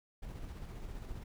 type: noise with tremolo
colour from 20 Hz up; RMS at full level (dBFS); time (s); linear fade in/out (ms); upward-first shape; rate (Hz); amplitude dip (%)
brown; -43; 0.22-1.24; 10; square; 15; 30
effects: none